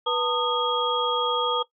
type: tone cluster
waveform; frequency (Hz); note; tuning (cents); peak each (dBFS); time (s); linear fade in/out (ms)
sine; 489.2 / 902 / 1234 / 3289; B4 / A5 / D#6 / G#7; -16 / +43 / -15 / -18; -27; 0.06-1.63; 10
effects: noise-tail reverb RT60 0.1 s tail -17 dB re dry